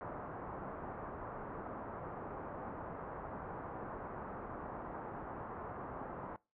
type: low-pass noise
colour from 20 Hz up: white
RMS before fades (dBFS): -45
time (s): 0.01-6.36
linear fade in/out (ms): 0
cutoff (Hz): 1200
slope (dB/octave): 24
effects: noise-tail reverb RT60 0.3 s tail -24 dB re dry + low-pass 2000 Hz 12 dB/octave